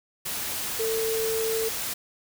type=tone in noise; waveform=sine; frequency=446.7 Hz; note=A4; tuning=26 cents sharp; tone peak=-25 dBFS; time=0.79-1.69 s; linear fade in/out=10 ms; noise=white; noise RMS=-31 dBFS; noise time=0.25-1.94 s; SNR=+3 dB; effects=none